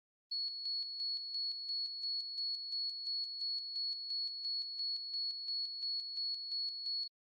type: tone with tremolo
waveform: sine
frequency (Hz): 4376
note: C#8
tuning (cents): -23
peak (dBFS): -35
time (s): 0.31-7.08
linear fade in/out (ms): 10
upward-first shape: square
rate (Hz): 2.9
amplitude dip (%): 50
effects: Opus 32 kbps